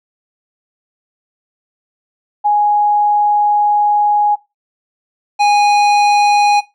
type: tone pair in turn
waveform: sine / square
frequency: 830.6 / 824.4 Hz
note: G#5 / G#5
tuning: 0 / -13 cents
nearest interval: unison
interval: 13 cents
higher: first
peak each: -9 dBFS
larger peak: neither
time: 2.44-4.36 / 5.39-6.61 s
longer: first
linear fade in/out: 20 ms
effects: noise-tail reverb RT60 0.2 s tail -17 dB re dry + low-pass 5000 Hz 12 dB/octave